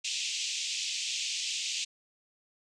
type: band-pass noise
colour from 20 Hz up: pink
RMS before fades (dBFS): -34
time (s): 0.04-1.85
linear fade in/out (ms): 10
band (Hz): 2500 to 7600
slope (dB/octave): 48
effects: none